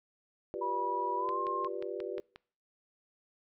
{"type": "chord", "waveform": "sine", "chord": "G dominant seventh", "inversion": "third", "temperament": "just", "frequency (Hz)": [352.8, 392, 490, 588], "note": ["F4", "G4", "B4", "D5"], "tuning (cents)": [18, 0, -14, 2], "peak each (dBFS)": [-41, -39, -41, -43], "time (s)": [0.54, 2.2], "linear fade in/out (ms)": 0}
{"type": "tone with pitch glide", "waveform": "sine", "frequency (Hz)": [974, 1062.2], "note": ["B5", "C6"], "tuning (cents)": [-24, 26], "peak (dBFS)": -32, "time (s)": [0.61, 1.68], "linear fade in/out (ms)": 10, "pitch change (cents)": 150, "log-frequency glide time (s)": [1.16, 1.39]}
{"type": "click train", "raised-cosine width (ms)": 0.3, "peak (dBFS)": -30, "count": 7, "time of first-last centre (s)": [1.29, 2.36], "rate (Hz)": 5.61}
{"effects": ["noise-tail reverb RT60 0.5 s tail -25 dB re dry"]}